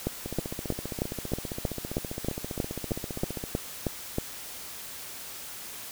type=two click trains; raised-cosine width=2 ms; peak=-20 / -13 dBFS; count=49 / 14; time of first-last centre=0.26-3.439 / 0.07-4.184 s; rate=15.1 / 3.16 Hz; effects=white hiss -41 dBFS RMS until 5.91 s